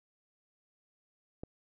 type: click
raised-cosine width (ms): 2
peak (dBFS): -27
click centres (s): 1.435
effects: none